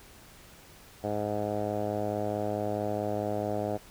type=tone with low-pass filter; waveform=10% pulse; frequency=104.6 Hz; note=G#2; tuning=13 cents sharp; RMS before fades=-31 dBFS; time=1.03-3.78 s; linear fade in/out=20 ms; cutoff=700 Hz; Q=3.2; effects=pink hiss -53 dBFS RMS until 3.9 s